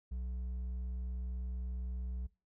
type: tone with hard clipping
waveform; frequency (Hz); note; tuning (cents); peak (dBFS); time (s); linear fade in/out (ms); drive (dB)
sine; 61.74; B1; 0; -38; 0.11-2.27; 10; 4
effects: noise-tail reverb RT60 0.3 s tail -22 dB re dry